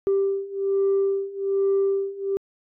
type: beating tone pair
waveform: sine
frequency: 392 / 393.2 Hz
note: G4 / G4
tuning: 0 / +5 cents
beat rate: 1.2 Hz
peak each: -23 / -21 dBFS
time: 0.07-2.37 s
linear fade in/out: 0 ms
effects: tanh soft clip ceiling -15 dBFS